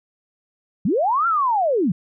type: linear two-way sweep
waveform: sine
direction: up then down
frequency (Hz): 149.9 to 1396.9 to 149.9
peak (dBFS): -16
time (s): 0.85-1.92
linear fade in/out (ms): 5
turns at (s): 1.27
effects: none